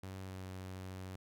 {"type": "tone with pitch glide", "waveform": "sawtooth", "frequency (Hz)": [95.1, 93.52], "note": ["F#2", "F#2"], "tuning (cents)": [48, 19], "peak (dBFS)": -40, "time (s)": [0.03, 1.16], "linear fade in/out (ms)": 5, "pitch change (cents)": -29, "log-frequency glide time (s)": [0.17, 0.47], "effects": []}